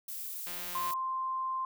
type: noise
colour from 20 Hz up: violet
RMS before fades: -40 dBFS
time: 0.08-0.94 s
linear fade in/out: 5 ms
type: click train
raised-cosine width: 0.2 ms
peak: -27 dBFS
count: 78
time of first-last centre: 0.47-0.907 s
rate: 176 Hz
type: tone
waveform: sine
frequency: 1046.5 Hz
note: C6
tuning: in tune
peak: -31 dBFS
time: 0.75-1.65 s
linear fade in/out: 2 ms
effects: none